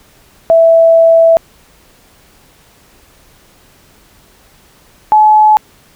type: tone pair in turn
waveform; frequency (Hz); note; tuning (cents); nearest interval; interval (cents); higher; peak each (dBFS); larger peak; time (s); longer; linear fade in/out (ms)
sine; 659.3 / 856.1; E5 / A5; 0 / -48; perfect fourth; 452; second; -3; neither; 0.5-1.37 / 5.12-5.57; first; 0
effects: pink hiss -46 dBFS RMS until 5.95 s